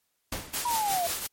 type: noise with exponential decay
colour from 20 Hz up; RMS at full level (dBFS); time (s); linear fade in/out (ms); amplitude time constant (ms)
pink; -30; 0.32-0.73; 5; 88
type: noise with tremolo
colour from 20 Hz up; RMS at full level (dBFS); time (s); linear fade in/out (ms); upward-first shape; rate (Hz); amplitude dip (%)
white; -29; 0.53-1.27; 10; triangle; 5.6; 65
type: linear sweep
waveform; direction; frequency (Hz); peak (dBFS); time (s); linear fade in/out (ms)
sine; down; 982 to 668; -25; 0.65-1.07; 5
effects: white hiss -75 dBFS RMS until 1.32 s + MP3 64 kbps